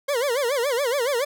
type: tone with vibrato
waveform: 40% pulse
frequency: 519 Hz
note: C5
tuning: 14 cents flat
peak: -20 dBFS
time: 0.08-1.25 s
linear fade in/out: 10 ms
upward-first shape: sine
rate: 7.1 Hz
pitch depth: 210 cents each way
effects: none